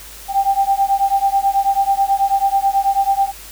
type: beating tone pair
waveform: sine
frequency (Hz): 784 / 793.2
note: G5 / G5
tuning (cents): 0 / +20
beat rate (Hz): 9.2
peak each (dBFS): -16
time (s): 0.28-3.32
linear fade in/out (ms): 50
effects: added 50 Hz sine -41 dBFS peak until 3.51 s + white hiss -37 dBFS RMS until 3.51 s